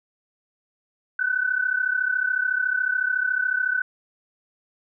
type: tone pair together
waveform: sine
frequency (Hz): 1490 / 1523.9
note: F#6 / G6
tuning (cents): +12 / -49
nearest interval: unison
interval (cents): 39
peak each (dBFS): -23 / -24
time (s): 1.19-3.82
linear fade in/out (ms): 5
effects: none